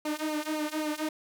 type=tone with flanger; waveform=sawtooth; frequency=306 Hz; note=D#4; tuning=29 cents flat; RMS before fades=-32 dBFS; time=0.05-1.09 s; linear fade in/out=5 ms; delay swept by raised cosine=0.56 to 3.26 ms; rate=3.8 Hz; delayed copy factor=-0.85; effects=none